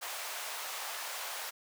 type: high-pass noise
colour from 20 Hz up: pink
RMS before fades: -40 dBFS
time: 0.01-1.51 s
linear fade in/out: 20 ms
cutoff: 650 Hz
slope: 24 dB/octave
effects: none